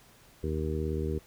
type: harmonic tone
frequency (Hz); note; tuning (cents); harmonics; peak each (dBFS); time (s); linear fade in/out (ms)
77.78; D#2; 0; 1 / 2 / 3 / 4 / 5 / 6; -32 / -36 / -39 / -39 / -35 / -39; 0.43-1.19; 10
effects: pink hiss -58 dBFS RMS until 1.26 s